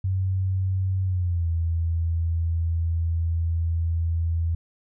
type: tone with pitch glide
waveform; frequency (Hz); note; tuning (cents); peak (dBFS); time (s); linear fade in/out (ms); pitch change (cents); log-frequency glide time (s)
sine; 94.3 to 83.05; F#2 to E2; +33 to +13; -21; 0.04-4.55; 5; -220; 1.04-1.48
effects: none